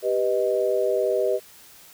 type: chord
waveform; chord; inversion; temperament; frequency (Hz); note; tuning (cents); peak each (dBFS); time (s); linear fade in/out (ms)
sine; G augmented; none; equal; 392 / 493.9 / 622.3; G4 / B4 / D#5; 0 / 0 / 0; -24; 0.02-1.4; 50
effects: white hiss -49 dBFS RMS until 1.93 s